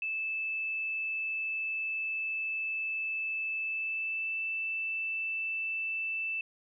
sine tone with pitch glide, 2627 to 2648 Hz, E7 to E7, -7 to +7 cents, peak -31 dBFS, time 0.02-6.41 s, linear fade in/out 2 ms, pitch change +14 cents, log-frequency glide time 3.61-4.39 s, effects none

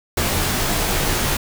pink noise with comb filter, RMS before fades -20 dBFS, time 0.17-1.37 s, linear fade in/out 5 ms, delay 18 ms, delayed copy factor -0.8, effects none

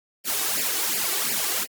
white noise with flanger, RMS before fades -25 dBFS, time 0.24-1.67 s, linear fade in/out 50 ms, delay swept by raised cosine 0.4 to 2.7 ms, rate 2.8 Hz, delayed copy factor +0.8, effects high-pass 200 Hz 12 dB/octave + Opus 48 kbps

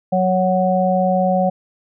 harmonic tone, 185 Hz, F#3, in tune, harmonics 1 / 3 / 4, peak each -18 / -18 / -18 dBFS, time 0.12-1.5 s, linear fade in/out 10 ms, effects none

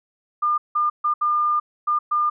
sine tone bursts at uneven times, 1205 Hz, D6, 44 cents sharp, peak -17 dBFS, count 6, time 0.42-0.58 / 0.75-0.9 / 1.04-1.14 / 1.21-1.6 / 1.87-1.99 / 2.11-2.3 s, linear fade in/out 10 ms, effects none

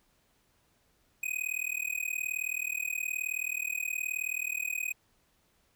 square tone with amplitude modulation, 2500 Hz, D#7, 8 cents sharp, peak -28 dBFS, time 1.23-4.93 s, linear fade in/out 5 ms, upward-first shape sine, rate 38.9 Hz, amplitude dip 100%, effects pink hiss -70 dBFS RMS until 5.75 s

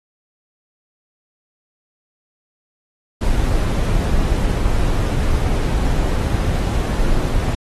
brown noise, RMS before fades -17 dBFS, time 3.21-7.55 s, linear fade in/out 5 ms, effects AAC 32 kbps

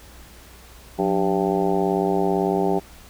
harmonic tone with a mistuned harmonic, 98 Hz, G2, in tune, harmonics 2 / 3 / 4 / 5 / 6 / 7 / 8 / 9, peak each -25 / -27 / -22 / -31 / -32 / -28 / -27 / -32 dBFS, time 0.98-2.8 s, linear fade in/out 20 ms, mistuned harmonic 2, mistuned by -150 cents, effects added 60 Hz sine -47 dBFS peak until 3.09 s + pink hiss -47 dBFS RMS until 3.09 s

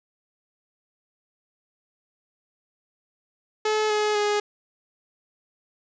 sawtooth tone with pitch steps, 429.8 / 422.7 / 415.6 Hz, A4 / G#4 / G#4, -41 / +31 / +1 cents, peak -17 dBFS, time 3.65-4.4 s, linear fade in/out 5 ms, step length 250 ms, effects resampled to 16000 Hz + 8-bit

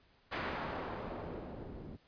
white noise with low-pass filter sweep, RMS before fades -42 dBFS, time 0.31-1.97 s, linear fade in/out 20 ms, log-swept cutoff 1800 to 240 Hz, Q 0.77, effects pink hiss -68 dBFS RMS until 2.07 s + resampled to 11025 Hz

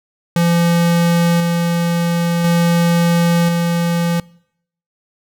square tone with tremolo, 170.6 Hz, F3, 40 cents flat, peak -12 dBFS, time 0.36-4.2 s, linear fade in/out 2 ms, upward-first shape square, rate 0.48 Hz, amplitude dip 30%, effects noise-tail reverb RT60 0.7 s tail -24 dB re dry

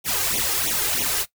white noise with flanger, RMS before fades -23 dBFS, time 0.04-1.26 s, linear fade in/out 50 ms, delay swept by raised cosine 0.31 to 2.51 ms, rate 3.1 Hz, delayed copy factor +0.95, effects noise-tail reverb RT60 0.1 s tail -18 dB re dry

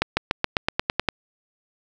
accelerating click train, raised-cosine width 0.3 ms, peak -3 dBFS, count 10, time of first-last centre 0.02-1.088 s, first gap 150 ms, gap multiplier 0.94, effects none

